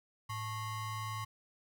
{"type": "ring-modulated tone", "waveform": "square", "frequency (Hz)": 493.2, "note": "B4", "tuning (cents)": -2, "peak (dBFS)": -35, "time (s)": [0.29, 1.25], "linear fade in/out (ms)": 10, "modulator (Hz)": 602, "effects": []}